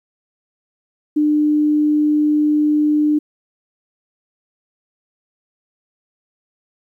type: tone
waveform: sine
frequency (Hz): 300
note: D4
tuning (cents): +37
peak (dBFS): -12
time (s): 1.16-3.19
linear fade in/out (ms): 10
effects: 9-bit